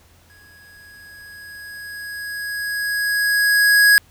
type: tone with exponential growth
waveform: square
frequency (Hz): 1661.2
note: G#6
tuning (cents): 0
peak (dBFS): -9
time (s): 0.3-3.98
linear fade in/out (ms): 0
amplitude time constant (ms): 800
effects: added 86 Hz sine -54 dBFS peak until 4.1 s + pink hiss -54 dBFS RMS until 4.1 s